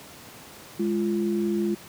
sine tone pair together, 207.7 / 344.7 Hz, G#3 / F4, 0 / -23 cents, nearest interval major sixth, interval 877 cents, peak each -25 / -25 dBFS, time 0.79-1.75 s, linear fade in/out 10 ms, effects pink hiss -45 dBFS RMS until 1.88 s + high-pass 100 Hz 12 dB/octave

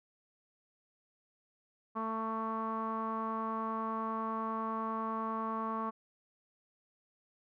sawtooth tone with low-pass filter, 222.5 Hz, A3, 20 cents sharp, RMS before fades -36 dBFS, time 1.95-5.91 s, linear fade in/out 20 ms, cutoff 1100 Hz, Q 7.3, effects none

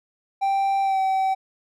triangle tone with pitch glide, 784 to 766.5 Hz, G5 to G5, 0 to -39 cents, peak -17 dBFS, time 0.41-1.35 s, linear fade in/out 20 ms, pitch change -39 cents, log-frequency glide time 0.82-0.99 s, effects none

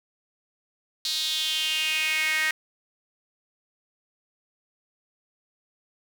sawtooth tone with high-pass filter sweep, 312.7 Hz, D#4, 9 cents sharp, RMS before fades -26 dBFS, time 1.05-2.51 s, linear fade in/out 2 ms, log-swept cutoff 4100 to 1900 Hz, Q 4.9, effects none

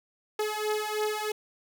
sawtooth beating tone pair, 424.3 / 427.4 Hz, G#4 / G#4, +37 / +50 cents, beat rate 3.1 Hz, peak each -27 dBFS, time 0.39-1.32 s, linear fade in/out 5 ms, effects none

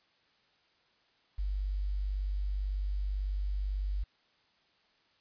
sine tone with quantisation, 49.05 Hz, G1, 2 cents sharp, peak -30 dBFS, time 1.38-4.04 s, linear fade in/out 10 ms, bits 10, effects white hiss -69 dBFS RMS until 5.2 s + resampled to 11025 Hz

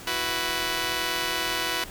5% pulse chord, E suspended second, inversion none, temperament just, 329.6 / 370.8 / 494.4 Hz, E4 / F#4 / B4, 0 / +4 / +2 cents, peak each -20 dBFS, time 0.07-1.84 s, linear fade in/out 2 ms, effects pink hiss -42 dBFS RMS until 1.9 s

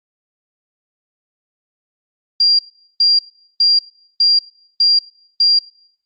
sine tone bursts, 4769 Hz, D8, 26 cents sharp, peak -9 dBFS, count 6, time 2.4-5.59 s, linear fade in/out 5 ms, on 190 ms, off 410 ms, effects noise-tail reverb RT60 0.7 s tail -21 dB re dry + Opus 24 kbps

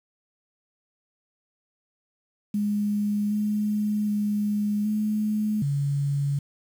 sine tone with pitch steps, 206.8 / 209.9 / 207.7 / 212.8 / 141.5 Hz, G#3 / G#3 / G#3 / G#3 / C#3, -7 / +19 / 0 / +42 / +36 cents, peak -22 dBFS, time 2.54-6.39 s, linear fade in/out 5 ms, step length 770 ms, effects 8-bit

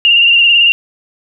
sine tone with vibrato, 2794 Hz, F7, in tune, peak -5 dBFS, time 0.05-0.72 s, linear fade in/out 0 ms, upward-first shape sine, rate 18 Hz, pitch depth 40 cents each way, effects none

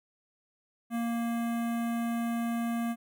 square tone with notch filter, 233.1 Hz, A#3, in tune, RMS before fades -31 dBFS, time 0.9-2.96 s, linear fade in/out 50 ms, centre 4800 Hz, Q 0.66, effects none

